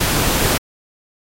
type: noise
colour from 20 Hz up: pink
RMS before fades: -17 dBFS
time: 0-0.58 s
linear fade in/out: 10 ms
effects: AAC 48 kbps